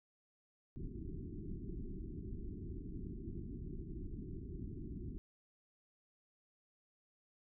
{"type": "low-pass noise", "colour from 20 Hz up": "pink", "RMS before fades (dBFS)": -45, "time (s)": [0.76, 5.18], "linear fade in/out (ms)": 0, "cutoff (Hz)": 390, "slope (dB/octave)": 96, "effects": []}